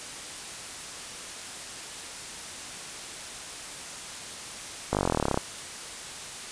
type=slowing click train; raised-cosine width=1 ms; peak=-10 dBFS; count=19; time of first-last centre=4.93-5.375 s; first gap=19 ms; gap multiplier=1.03; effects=white hiss -39 dBFS RMS until 6.51 s + resampled to 22050 Hz